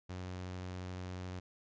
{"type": "tone", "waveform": "sawtooth", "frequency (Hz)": 91.4, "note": "F#2", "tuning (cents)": -21, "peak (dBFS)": -37, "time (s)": [0.09, 1.4], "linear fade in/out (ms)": 10, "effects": ["resampled to 16000 Hz"]}